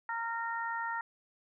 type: harmonic tone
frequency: 461.2 Hz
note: A#4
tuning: 19 cents flat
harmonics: 2 / 3 / 4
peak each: -36 / -38 / -39 dBFS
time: 0.09-1.01 s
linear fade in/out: 2 ms
effects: none